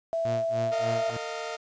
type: tone with pitch glide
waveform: sine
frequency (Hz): 661 to 667.9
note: E5 to E5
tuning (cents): +5 to +23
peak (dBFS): -25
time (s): 0.13-1.1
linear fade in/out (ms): 0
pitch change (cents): +18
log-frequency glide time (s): 0.53-0.75
type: tone with tremolo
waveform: sawtooth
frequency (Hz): 116.54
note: A#2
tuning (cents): 0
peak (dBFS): -26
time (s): 0.25-1.17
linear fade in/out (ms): 0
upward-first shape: sine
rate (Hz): 3.4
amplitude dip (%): 100
type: chord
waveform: sawtooth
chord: Bb suspended fourth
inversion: none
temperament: equal with one note detuned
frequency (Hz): 454.5 / 622.3 / 698.5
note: Bb4 / Eb5 / F5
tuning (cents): -44 / 0 / 0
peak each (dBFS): -33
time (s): 0.71-1.57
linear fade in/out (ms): 20
effects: resampled to 16000 Hz + 9-bit